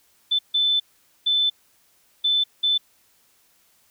sine tone bursts at uneven times, 3520 Hz, A7, in tune, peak -17 dBFS, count 5, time 0.31-0.39 / 0.54-0.8 / 1.26-1.5 / 2.24-2.44 / 2.63-2.78 s, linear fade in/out 10 ms, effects white hiss -61 dBFS RMS until 3.9 s

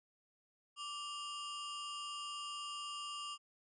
40% pulse ring-modulated tone, 2000 Hz, B6, 21 cents sharp, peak -38 dBFS, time 0.76-3.38 s, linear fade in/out 50 ms, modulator 828 Hz, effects resampled to 22050 Hz

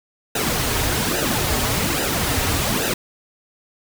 pink noise with flanger, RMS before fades -21 dBFS, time 0.35-2.94 s, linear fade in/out 5 ms, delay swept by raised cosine 0.89 to 5.99 ms, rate 1.2 Hz, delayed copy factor -0.7, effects none

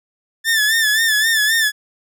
sawtooth tone with vibrato, 1760 Hz, A6, in tune, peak -10 dBFS, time 0.44-1.72 s, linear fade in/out 50 ms, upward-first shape sine, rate 3.8 Hz, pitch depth 71 cents each way, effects none

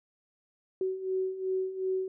sine beating tone pair, 374.6 / 377.3 Hz, F#4 / F#4, +21 / +34 cents, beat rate 2.7 Hz, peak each -35 / -30 dBFS, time 0.81-2.08 s, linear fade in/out 2 ms, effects none

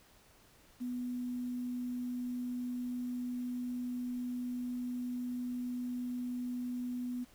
sine tone with quantisation, 246.9 Hz, B3, in tune, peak -35 dBFS, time 0.8-7.25 s, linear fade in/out 20 ms, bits 10, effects pink hiss -63 dBFS RMS until 7.34 s

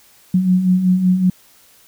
sine beating tone pair, 179.3 / 184.6 Hz, F3 / F#3, +46 / -4 cents, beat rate 5.3 Hz, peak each -20 / -12 dBFS, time 0.34-1.3 s, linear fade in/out 5 ms, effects white hiss -50 dBFS RMS until 1.87 s

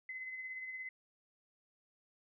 sine tone with tremolo, 2040 Hz, C7, 44 cents flat, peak -40 dBFS, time 0.09-0.89 s, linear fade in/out 2 ms, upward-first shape sine, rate 17 Hz, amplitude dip 40%, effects none

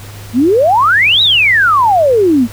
sine exponential two-way sweep, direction up then down, 220 to 3951 to 220 Hz, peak -6 dBFS, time 0.33-2.48 s, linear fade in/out 50 ms, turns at 1.22 s, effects added 102 Hz sine -29 dBFS peak until 2.52 s + pink hiss -34 dBFS RMS until 2.52 s

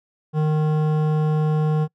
sine tone with hard clipping, 153.9 Hz, D#3, 19 cents flat, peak -19 dBFS, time 0.33-1.88 s, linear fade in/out 50 ms, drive 13 dB, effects noise-tail reverb RT60 0.1 s tail -25 dB re dry

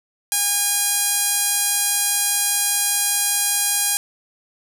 sawtooth tone with band-pass filter, 815 Hz, G#5, 33 cents flat, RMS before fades -20 dBFS, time 0.32-3.97 s, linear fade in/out 0 ms, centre 10000 Hz, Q 1.7, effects none

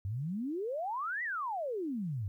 sine exponential two-way sweep, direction up then down, 91.8 to 2005 to 91.8 Hz, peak -33 dBFS, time 0.05-2.28 s, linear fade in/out 0 ms, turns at 1.23 s, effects 12-bit

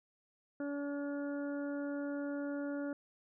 harmonic tone, 285.6 Hz, D4, 48 cents flat, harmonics 1 / 2 / 3 / 4 / 5 / 6, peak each -37 / -42 / -56 / -58 / -49 / -59 dBFS, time 0.6-2.93 s, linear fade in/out 2 ms, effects none

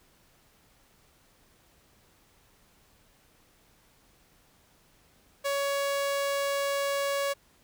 sawtooth tone, 560 Hz, C#5, 18 cents sharp, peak -23 dBFS, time 5.44-7.34 s, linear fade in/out 20 ms, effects pink hiss -63 dBFS RMS until 7.63 s

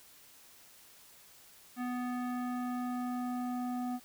square tone with low-pass filter sweep, 247.6 Hz, B3, 5 cents sharp, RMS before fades -36 dBFS, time 1.76-4 s, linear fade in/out 50 ms, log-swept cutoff 1700 to 890 Hz, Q 1.5, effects white hiss -58 dBFS RMS until 4.04 s

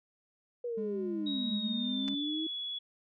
sine linear two-way sweep, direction down then up, 490.7 to 207.7 to 322.6 Hz, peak -33 dBFS, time 0.64-2.47 s, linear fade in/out 5 ms, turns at 1.56 s
triangle tone, 205.2 Hz, G#3, 21 cents flat, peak -35 dBFS, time 0.77-2.15 s, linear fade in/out 10 ms
sine tone with pitch glide, 3800 to 3385 Hz, A#7 to G#7, +33 to +32 cents, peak -35 dBFS, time 1.26-2.79 s, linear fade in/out 10 ms, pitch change -201 cents, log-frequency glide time 1.53-2.34 s
clicks, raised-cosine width 0.2 ms, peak -27 dBFS, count 2, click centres 2.08 / 2.085 s
effects none

